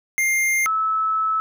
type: tone pair in turn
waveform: square / sine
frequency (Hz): 2110 / 1302.8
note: C7 / E6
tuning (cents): +14 / -21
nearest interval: minor sixth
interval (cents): 835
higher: first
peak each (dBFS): -18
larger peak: neither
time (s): 0.18-0.66 / 0.66-1.4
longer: second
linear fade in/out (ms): 0
effects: none